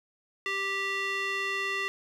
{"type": "tone with band-pass filter", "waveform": "square", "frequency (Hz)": 392, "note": "G4", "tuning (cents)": 0, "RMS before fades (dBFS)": -31, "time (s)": [0.46, 1.88], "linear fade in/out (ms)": 0, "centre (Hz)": 2300, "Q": 2.2, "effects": []}